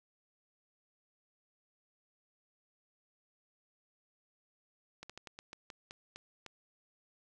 slowing click train, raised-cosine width 0.2 ms, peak -29 dBFS, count 10, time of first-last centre 5.03-6.463 s, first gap 66 ms, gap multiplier 1.21, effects none

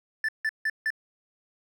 triangle tone bursts, 1760 Hz, A6, in tune, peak -22 dBFS, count 4, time 0.24-0.904 s, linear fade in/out 2 ms, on 46 ms, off 160 ms, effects none

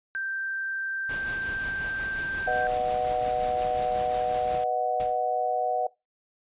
sine tone, 1568 Hz, G6, in tune, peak -28 dBFS, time 0.15-2.67 s, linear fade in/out 0 ms
pink noise with tremolo, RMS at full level -38 dBFS, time 1.09-4.64 s, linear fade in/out 2 ms, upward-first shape sine, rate 5.6 Hz, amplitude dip 40%
sine chord, B major, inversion none, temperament just, 493.9 / 617.4 / 740.8 Hz, B4 / D#5 / F#5, 0 / -14 / +2 cents, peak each -31 / -30 / -25 dBFS, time 2.47-5.87 s, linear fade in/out 5 ms
pink noise with exponential decay, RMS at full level -37 dBFS, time 5-5.24 s, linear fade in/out 0 ms, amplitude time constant 51 ms
effects noise-tail reverb RT60 0.2 s tail -20 dB re dry + resampled to 8000 Hz

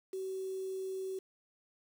sine tone with quantisation, 379.9 Hz, F#4, 46 cents sharp, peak -36 dBFS, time 0.13-1.19 s, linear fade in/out 5 ms, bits 9, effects none

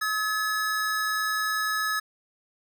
square tone pair together, 1278.9 / 1709 Hz, D#6 / G#6, +47 / +49 cents, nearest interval perfect fourth, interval 502 cents, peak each -29 / -28 dBFS, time 0.01-2 s, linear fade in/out 10 ms, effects none

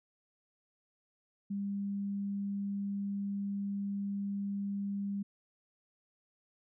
sine tone, 200 Hz, G3, 35 cents sharp, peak -33 dBFS, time 1.5-5.23 s, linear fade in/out 10 ms, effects none

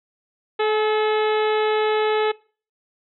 harmonic tone with a mistuned harmonic, 430.8 Hz, A4, 37 cents flat, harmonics 1 / 2 / 3 / 4 / 5 / 6 / 7 / 8 / 9, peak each -19 / -25 / -29 / -31 / -33 / -35 / -36 / -37 / -38 dBFS, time 0.59-2.32 s, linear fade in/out 10 ms, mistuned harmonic 2, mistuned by -20 cents, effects noise-tail reverb RT60 0.4 s tail -22 dB re dry

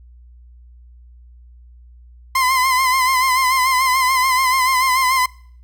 30% pulse tone with vibrato, 1034 Hz, C6, 21 cents flat, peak -11 dBFS, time 2.35-5.26 s, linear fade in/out 5 ms, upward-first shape sine, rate 6.9 Hz, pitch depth 54 cents each way, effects noise-tail reverb RT60 0.6 s tail -25 dB re dry + added 60 Hz sine -41 dBFS peak until 5.63 s

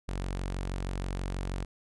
sawtooth tone, 46.25 Hz, F#1, in tune, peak -28 dBFS, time 0.08-1.65 s, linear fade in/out 10 ms, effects resampled to 24000 Hz

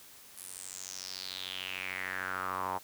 sawtooth tone with band-pass filter sweep, 93.4 Hz, F#2, 17 cents sharp, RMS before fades -39 dBFS, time 0.36-2.79 s, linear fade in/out 20 ms, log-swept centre 11000 to 890 Hz, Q 5.2, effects white hiss -54 dBFS RMS until 2.83 s

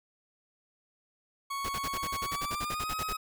40% pulse tone with pitch glide, 1108.7 to 1266.2 Hz, C#6 to D#6, 0 to +30 cents, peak -32 dBFS, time 1.5-3.17 s, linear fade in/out 10 ms, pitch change +230 cents, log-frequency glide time 2.22-2.92 s
pink noise bursts, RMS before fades -37 dBFS, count 16, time 1.64-3.132 s, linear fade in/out 10 ms, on 52 ms, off 44 ms
effects none

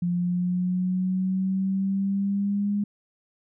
sine exponential sweep, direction up, 174.61 to 205.2 Hz, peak -22 dBFS, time 0.02-2.84 s, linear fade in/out 5 ms, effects none

